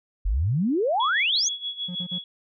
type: exponential sweep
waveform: sine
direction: up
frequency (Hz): 41.2 to 6820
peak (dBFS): -20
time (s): 0.25-1.49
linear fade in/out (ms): 10
type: tone with tremolo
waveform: sine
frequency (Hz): 3363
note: G#7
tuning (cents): +21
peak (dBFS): -26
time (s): 1-2.24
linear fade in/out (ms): 2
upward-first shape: sine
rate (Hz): 6.3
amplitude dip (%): 80
type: tone bursts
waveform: triangle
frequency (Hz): 178.6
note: F3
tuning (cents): +39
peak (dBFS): -29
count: 3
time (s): 1.88-2.186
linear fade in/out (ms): 10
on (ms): 74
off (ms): 42
effects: none